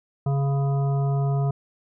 harmonic tone with a mistuned harmonic, 138.59 Hz, C#3, in tune, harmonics 1 / 3 / 5 / 7 / 9, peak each -20 / -33 / -33 / -41 / -42 dBFS, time 0.26-1.51 s, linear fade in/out 5 ms, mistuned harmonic 7, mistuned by +39 cents, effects none

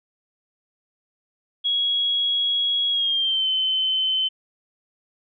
sine tone with pitch glide, 3322 to 3064 Hz, G#7 to G7, 0 to -40 cents, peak -19 dBFS, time 1.64-4.29 s, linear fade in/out 20 ms, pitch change -140 cents, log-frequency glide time 2.9-3.48 s, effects none

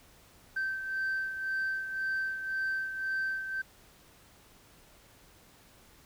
sine beating tone pair, 1553 / 1554.9 Hz, G6 / G6, -17 / -15 cents, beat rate 1.9 Hz, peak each -30 / -37 dBFS, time 0.56-3.62 s, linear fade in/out 10 ms, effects tanh soft clip ceiling -27 dBFS + pink hiss -59 dBFS RMS until 6.05 s

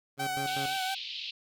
15% pulse tone with tremolo, 138.59 Hz, C#3, in tune, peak -29 dBFS, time 0.17-0.77 s, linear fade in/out 50 ms, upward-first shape square, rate 5.1 Hz, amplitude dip 80%
sawtooth tone with vibrato, 760 Hz, F#5, 46 cents sharp, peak -27 dBFS, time 0.19-0.95 s, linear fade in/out 10 ms, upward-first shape triangle, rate 5.8 Hz, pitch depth 43 cents each way
white band-pass noise, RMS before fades -39 dBFS, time 0.47-1.31 s, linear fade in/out 5 ms, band 2600 to 4300 Hz, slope 48 dB/octave
effects none

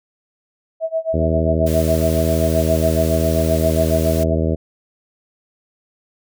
sine tone with tremolo, 648 Hz, E5, 30 cents flat, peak -15 dBFS, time 0.8-4.38 s, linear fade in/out 50 ms, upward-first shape sine, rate 7.4 Hz, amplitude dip 95%
harmonic tone, 80.2 Hz, E2, 47 cents flat, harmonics 1 / 2 / 3 / 4 / 5 / 6 / 7 / 8, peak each -19 / -22 / -24 / -25 / -26 / -27 / -27 / -28 dBFS, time 1.13-4.56 s, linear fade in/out 20 ms
white noise, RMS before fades -32 dBFS, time 1.66-4.24 s, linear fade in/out 10 ms
effects none

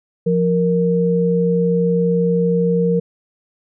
sine tone pair together, 174.61 / 466.2 Hz, F3 / A#4, 0 / 0 cents, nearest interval octave + perfect fourth, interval 1700 cents, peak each -16 dBFS, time 0.26-3 s, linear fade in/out 10 ms, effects none

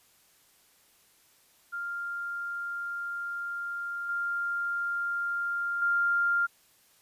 sine tone with level steps, 1396.9 Hz, F6, in tune, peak -32 / -28 / -23 dBFS, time 1.72-6.47 s, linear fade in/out 20 ms, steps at 4.09 / 5.82 s, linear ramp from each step 2 ms, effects white hiss -63 dBFS RMS until 7.01 s + resampled to 32000 Hz

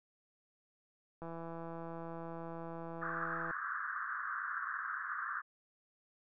click train, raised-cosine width 1 ms, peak -32 dBFS, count 381, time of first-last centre 1.22-3.509 s, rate 166 Hz
white band-pass noise, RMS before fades -40 dBFS, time 3.01-5.42 s, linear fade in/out 20 ms, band 1100 to 1700 Hz, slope 96 dB/octave
effects none

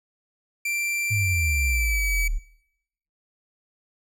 45% pulse tone with pitch glide, 2355 to 2284 Hz, D7 to D7, +4 to -49 cents, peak -24 dBFS, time 0.65-2.28 s, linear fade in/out 5 ms, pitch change -53 cents, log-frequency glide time 1.68-2.02 s
sine exponential sweep, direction down, 110 to 34.75 Hz, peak -22 dBFS, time 1.1-2.39 s, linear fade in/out 20 ms
effects noise-tail reverb RT60 0.8 s tail -20 dB re dry

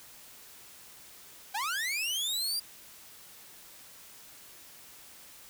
sawtooth linear sweep, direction up, 755 to 4844 Hz, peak -27 dBFS, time 1.54-2.6 s, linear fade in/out 10 ms, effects white hiss -52 dBFS RMS until 5.49 s

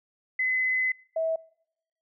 sine tone pair in turn, 2029 / 648.2 Hz, B6 / E5, +46 / -29 cents, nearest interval octave + minor sixth, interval 1975 cents, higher first, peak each -23 / -24 dBFS, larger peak first, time 0.39-0.92 / 1.16-1.36 s, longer first, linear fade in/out 5 ms, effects noise-tail reverb RT60 0.8 s tail -25 dB re dry

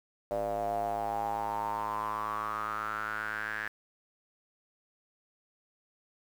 square tone with band-pass filter sweep, 53.8 Hz, A1, 38 cents flat, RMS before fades -34 dBFS, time 0.31-3.68 s, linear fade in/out 0 ms, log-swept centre 610 to 1700 Hz, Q 8, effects 9-bit

